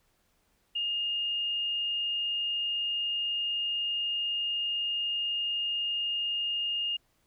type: tone with frequency modulation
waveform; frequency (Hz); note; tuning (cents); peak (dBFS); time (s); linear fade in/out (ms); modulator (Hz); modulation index
sine; 2834; F7; +25; -28; 0.75-6.97; 10; 65.5; 0.21
effects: pink hiss -71 dBFS RMS until 7.26 s